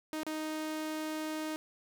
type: tone with dropouts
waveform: sawtooth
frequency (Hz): 311.1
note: D#4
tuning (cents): 0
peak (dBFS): -31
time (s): 0.13-1.56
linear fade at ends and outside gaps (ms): 0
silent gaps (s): 0.233-0.266
effects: none